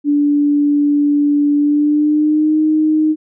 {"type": "tone with pitch glide", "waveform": "sine", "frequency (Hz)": [290.6, 309.7], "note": ["D4", "D#4"], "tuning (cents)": [-18, -8], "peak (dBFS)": -10, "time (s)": [0.04, 3.16], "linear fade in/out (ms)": 50, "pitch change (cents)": 110, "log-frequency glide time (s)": [1.56, 2.59], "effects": []}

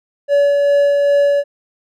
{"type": "tone with tremolo", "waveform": "triangle", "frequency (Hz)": 570, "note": "C#5", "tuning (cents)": 48, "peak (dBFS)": -7, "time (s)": [0.28, 1.44], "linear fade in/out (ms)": 50, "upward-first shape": "sine", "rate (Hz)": 2.5, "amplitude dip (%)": 25, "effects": []}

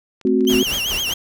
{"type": "clicks", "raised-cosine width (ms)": 0.2, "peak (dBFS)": -27, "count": 6, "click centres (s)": [0.213, 0.272, 0.408, 0.451, 0.493, 0.54]}
{"type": "chord", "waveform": "sine", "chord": "F# diminished", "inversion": "first", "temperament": "equal", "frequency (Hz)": [220, 261.6, 370], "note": ["A3", "C4", "F#4"], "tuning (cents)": [0, 0, 0], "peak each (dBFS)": [-20, -17, -17], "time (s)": [0.25, 0.63], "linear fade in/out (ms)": 2}
{"type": "tone with vibrato", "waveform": "35% pulse", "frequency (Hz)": 2978, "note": "F#7", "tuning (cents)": 11, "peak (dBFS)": -18, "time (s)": [0.47, 1.14], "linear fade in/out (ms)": 5, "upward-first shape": "sine", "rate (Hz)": 7.8, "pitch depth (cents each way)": 160}
{"type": "noise with tremolo", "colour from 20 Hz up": "pink", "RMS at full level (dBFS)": -28, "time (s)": [0.49, 1.14], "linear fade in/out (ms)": 10, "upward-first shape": "sine", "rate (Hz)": 5, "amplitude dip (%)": 65}
{"effects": []}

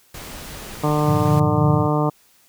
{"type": "noise", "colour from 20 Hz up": "pink", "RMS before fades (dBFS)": -35, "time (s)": [0.14, 1.4], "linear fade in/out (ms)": 5}
{"type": "harmonic tone", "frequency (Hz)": 150, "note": "D3", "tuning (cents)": 37, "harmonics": [1, 2, 3, 4, 5, 6, 7, 8], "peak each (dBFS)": [-20, -23, -25, -26, -27, -28, -28, -29], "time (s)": [0.83, 2.1], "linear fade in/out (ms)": 10}
{"type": "chord", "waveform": "sine", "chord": "G minor seventh", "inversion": "none", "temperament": "equal", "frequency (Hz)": [98, 116.54, 146.83, 174.61], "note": ["G2", "Bb2", "D3", "F3"], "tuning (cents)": [0, 0, 0, 0], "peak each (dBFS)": [-25, -22, -22, -24], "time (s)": [1.05, 1.89], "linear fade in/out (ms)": 50}
{"effects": ["white hiss -56 dBFS RMS until 2.48 s"]}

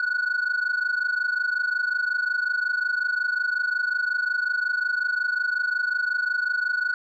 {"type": "tone pair together", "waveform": "sine", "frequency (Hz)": [1459, 1484.5], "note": ["F#6", "F#6"], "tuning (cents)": [-25, 5], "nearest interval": "unison", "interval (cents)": 30, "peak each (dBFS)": -23, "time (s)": [0, 6.94], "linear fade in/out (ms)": 2, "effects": ["tanh soft clip ceiling -19 dBFS"]}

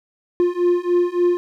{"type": "beating tone pair", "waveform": "triangle", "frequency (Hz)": [350.5, 354], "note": ["F4", "F4"], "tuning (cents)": [6, 23], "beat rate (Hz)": 3.5, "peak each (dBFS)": [-17, -16], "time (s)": [0.4, 1.37], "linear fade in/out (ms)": 0, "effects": []}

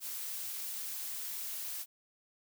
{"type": "noise", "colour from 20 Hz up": "blue", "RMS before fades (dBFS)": -40, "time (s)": [0, 1.86], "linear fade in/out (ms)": 50, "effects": []}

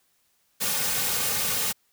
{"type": "noise with comb filter", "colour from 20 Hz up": "white", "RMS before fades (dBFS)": -26, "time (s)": [0.6, 1.73], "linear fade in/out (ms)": 20, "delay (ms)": 3, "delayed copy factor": -0.75, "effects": ["white hiss -68 dBFS RMS until 1.92 s"]}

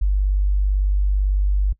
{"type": "tone", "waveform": "sine", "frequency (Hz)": 49, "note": "G1", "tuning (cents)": 0, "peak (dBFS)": -15, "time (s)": [0.01, 1.73], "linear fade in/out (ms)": 10, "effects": ["noise-tail reverb RT60 0.1 s tail -23 dB re dry"]}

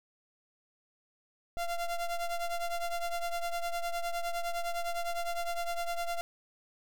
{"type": "ring-modulated tone", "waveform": "square", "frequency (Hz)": 345.9, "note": "F4", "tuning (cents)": -17, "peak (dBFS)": -29, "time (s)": [1.57, 6.21], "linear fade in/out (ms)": 0, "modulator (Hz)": 341, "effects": []}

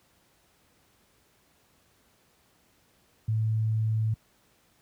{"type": "tone", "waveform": "sine", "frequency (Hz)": 110, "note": "A2", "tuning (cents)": 0, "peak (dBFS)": -23, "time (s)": [3.28, 4.14], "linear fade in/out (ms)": 5, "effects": ["pink hiss -65 dBFS RMS until 4.81 s", "high-pass 60 Hz 12 dB/octave"]}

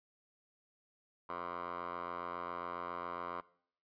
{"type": "tone with band-pass filter", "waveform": "10% pulse", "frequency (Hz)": 87.31, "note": "F2", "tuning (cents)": 0, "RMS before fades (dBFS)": -42, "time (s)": [1.29, 3.41], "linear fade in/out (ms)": 5, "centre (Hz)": 1000, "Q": 5.3, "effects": ["noise-tail reverb RT60 0.6 s tail -20 dB re dry", "resampled to 11025 Hz"]}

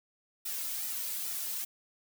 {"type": "noise with flanger", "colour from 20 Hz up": "blue", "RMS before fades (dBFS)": -36, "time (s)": [0.45, 1.65], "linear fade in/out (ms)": 10, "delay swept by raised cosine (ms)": [1.8, 2.65], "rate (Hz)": 2.4, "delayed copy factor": -0.8, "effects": []}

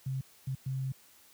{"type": "tone bursts at uneven times", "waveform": "sine", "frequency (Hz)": 132.7, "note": "C3", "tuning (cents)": 25, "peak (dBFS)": -31, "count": 3, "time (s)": [[0.06, 0.21], [0.47, 0.55], [0.66, 0.92]], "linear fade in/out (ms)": 5, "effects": ["white hiss -60 dBFS RMS until 1.33 s", "high-pass 60 Hz 12 dB/octave"]}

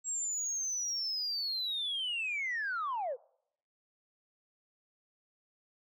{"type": "linear sweep", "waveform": "sine", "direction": "down", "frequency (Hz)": [7640, 453.1], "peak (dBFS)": -31, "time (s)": [0.04, 3.17], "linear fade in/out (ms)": 50, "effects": ["noise-tail reverb RT60 0.7 s tail -24 dB re dry", "tanh soft clip ceiling -29 dBFS"]}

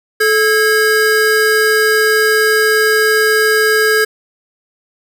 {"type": "tone pair together", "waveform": "square", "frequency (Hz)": [433.7, 1634.8], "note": ["A4", "G#6"], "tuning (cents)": [-25, -28], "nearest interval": "octave + major seventh", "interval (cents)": 2297, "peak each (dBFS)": -13, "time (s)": [0.2, 4.05], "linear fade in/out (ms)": 10, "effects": []}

